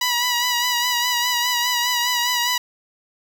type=tone with vibrato; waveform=10% pulse; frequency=974 Hz; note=B5; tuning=24 cents flat; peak=-10 dBFS; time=0.01-2.58 s; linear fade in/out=5 ms; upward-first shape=sine; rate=4.9 Hz; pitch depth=38 cents each way; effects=none